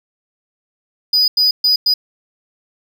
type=tone bursts at uneven times; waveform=triangle; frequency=4954 Hz; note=D#8; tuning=8 cents flat; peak=-9 dBFS; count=4; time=1.13-1.28 / 1.37-1.51 / 1.64-1.76 / 1.86-1.94 s; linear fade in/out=5 ms; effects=none